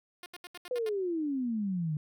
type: tone bursts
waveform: 5% pulse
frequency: 354.5 Hz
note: F4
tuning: 26 cents sharp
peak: -31 dBFS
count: 7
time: 0.23-0.891 s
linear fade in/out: 2 ms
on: 31 ms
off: 74 ms
type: exponential sweep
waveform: sine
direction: down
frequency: 510 to 146.83 Hz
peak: -29 dBFS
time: 0.71-1.97 s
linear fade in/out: 2 ms
effects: none